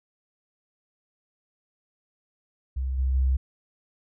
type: tone with level steps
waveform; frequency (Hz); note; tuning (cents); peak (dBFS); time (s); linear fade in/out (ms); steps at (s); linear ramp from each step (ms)
sine; 65.41; C2; 0; -25 / -21 / -19; 2.76-3.37; 10; 2.98 / 3.14; 10
effects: none